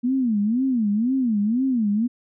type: tone with vibrato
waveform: sine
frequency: 233.1 Hz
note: A#3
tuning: in tune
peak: -18 dBFS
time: 0.03-2.08 s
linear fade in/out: 20 ms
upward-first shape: sine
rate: 2 Hz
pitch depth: 240 cents each way
effects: none